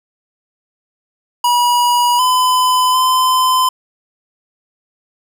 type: tone with pitch steps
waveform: square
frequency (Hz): 968 / 1011 / 1024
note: B5 / B5 / C6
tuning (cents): -35 / +40 / -38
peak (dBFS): -11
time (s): 1.44-3.69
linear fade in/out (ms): 5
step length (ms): 750
effects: none